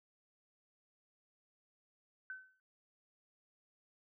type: tone with exponential decay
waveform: sine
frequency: 1523 Hz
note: F#6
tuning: 50 cents sharp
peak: -40 dBFS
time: 2.3-2.6 s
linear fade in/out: 1 ms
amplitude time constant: 64 ms
effects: none